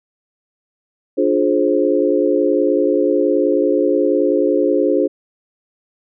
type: chord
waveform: sine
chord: D half-diminished seventh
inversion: none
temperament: just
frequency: 293.7 / 352.4 / 422.9 / 528.6 Hz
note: D4 / F4 / Ab4 / C5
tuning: 0 / +16 / +31 / +18 cents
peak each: -18 dBFS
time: 1.17-5.08 s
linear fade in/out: 20 ms
effects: none